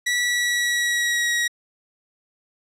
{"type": "tone with pitch glide", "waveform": "sawtooth", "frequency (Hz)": [1947, 1903.6], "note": ["B6", "A#6"], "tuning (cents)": [-25, 36], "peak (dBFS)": -16, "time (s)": [0.06, 1.48], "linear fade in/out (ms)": 10, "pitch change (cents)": -39, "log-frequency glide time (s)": [0.22, 1.31], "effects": ["low-pass 10000 Hz 12 dB/octave"]}